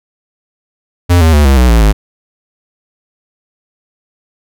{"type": "tone with pitch steps", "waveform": "square", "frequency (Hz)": [87.9, 80.6, 73.91, 67.78, 62.15, 57, 52.27], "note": ["F2", "E2", "D2", "C#2", "B1", "A#1", "G#1"], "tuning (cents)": [12, -38, 12, -38, 12, -38, 12], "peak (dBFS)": -5, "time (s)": [1.09, 1.93], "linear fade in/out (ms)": 20, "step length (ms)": 120, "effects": []}